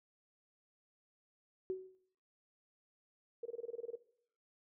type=tone with exponential decay; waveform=sine; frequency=374.6 Hz; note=F#4; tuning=21 cents sharp; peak=-32 dBFS; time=1.7-1.95 s; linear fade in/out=0 ms; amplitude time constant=54 ms
type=tone bursts; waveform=sine; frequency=466.2 Hz; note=A#4; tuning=in tune; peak=-38 dBFS; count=11; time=3.43-3.956 s; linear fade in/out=5 ms; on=26 ms; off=24 ms
effects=noise-tail reverb RT60 0.6 s tail -17 dB re dry